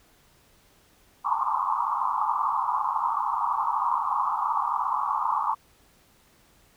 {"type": "band-pass noise", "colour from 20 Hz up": "white", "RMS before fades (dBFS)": -26, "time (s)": [1.24, 5.55], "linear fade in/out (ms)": 20, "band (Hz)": [830, 1200], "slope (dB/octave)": 96, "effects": ["pink hiss -60 dBFS RMS until 6.76 s"]}